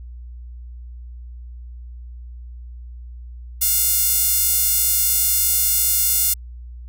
sawtooth tone with high-pass filter, 709 Hz, F5, 26 cents sharp, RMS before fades -18 dBFS, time 3.61-6.34 s, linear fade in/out 10 ms, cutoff 10000 Hz, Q 0.75, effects added 60 Hz sine -33 dBFS peak until 6.88 s

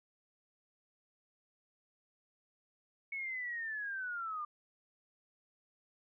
sine linear sweep, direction down, 2217 to 1186 Hz, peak -37 dBFS, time 3.12-4.45 s, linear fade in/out 5 ms, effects none

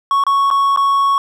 triangle tone with dropouts, 1108.7 Hz, C#6, in tune, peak -9 dBFS, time 0.11-1.18 s, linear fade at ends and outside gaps 1 ms, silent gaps 0.238-0.266 / 0.503-0.511 / 0.762-0.773 s, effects none

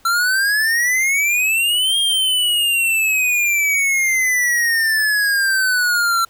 square exponential two-way sweep, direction up then down, 1348 to 3243 to 1348 Hz, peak -15 dBFS, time 0.05-6.25 s, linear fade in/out 5 ms, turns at 1.98 s, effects pink hiss -53 dBFS RMS until 6.29 s

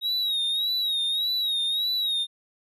triangle tone with vibrato, 3800 Hz, A#7, 33 cents sharp, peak -22 dBFS, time 0.01-2.27 s, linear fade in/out 50 ms, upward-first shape sine, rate 1.7 Hz, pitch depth 77 cents each way, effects none

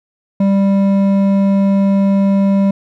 triangle tone with hard clipping, 196.8 Hz, G3, 7 cents sharp, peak -11 dBFS, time 0.4-2.71 s, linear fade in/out 5 ms, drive 12 dB, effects none

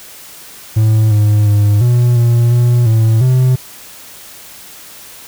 triangle tone with pitch steps, 109.4 / 105.3 / 103.4 / 121.5 / 118.5 / 120.9 / 111.7 / 128.2 Hz, A2 / G#2 / G#2 / B2 / A#2 / B2 / A2 / C3, -9 / +24 / -7 / -28 / +29 / -36 / +27 / -35 cents, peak -5 dBFS, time 0.76-3.56 s, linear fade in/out 10 ms, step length 350 ms, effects white hiss -35 dBFS RMS until 5.27 s

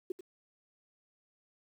sine tone with echo, 370 Hz, F#4, in tune, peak -31 dBFS, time 0.1-0.12 s, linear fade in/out 5 ms, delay 89 ms, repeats 1, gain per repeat -12 dB, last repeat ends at 0.209 s, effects 10-bit

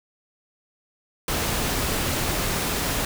pink noise, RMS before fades -25 dBFS, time 1.28-3.05 s, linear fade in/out 2 ms, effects none

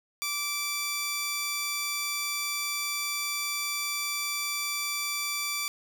10% pulse tone pair together, 1165 / 2330 Hz, D6 / D7, -14 / -14 cents, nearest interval octave, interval 1200 cents, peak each -25 dBFS, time 0.22-5.68 s, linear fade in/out 0 ms, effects none

